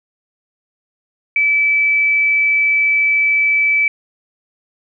sine tone, 2307 Hz, D7, 31 cents flat, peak -11 dBFS, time 1.36-3.88 s, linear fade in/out 2 ms, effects none

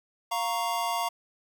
square chord, Bb minor, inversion second, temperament equal, 698.5 / 932.3 / 1108.7 Hz, F5 / Bb5 / Db6, 0 / 0 / 0 cents, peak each -32 / -31 / -34 dBFS, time 0.31-1.09 s, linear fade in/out 10 ms, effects none

